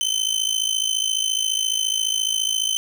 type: tone with amplitude modulation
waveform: 25% pulse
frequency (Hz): 3071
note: G7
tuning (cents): -36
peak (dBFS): -13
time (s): 0.01-2.77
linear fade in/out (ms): 0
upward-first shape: sine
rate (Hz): 54.5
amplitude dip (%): 80
effects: none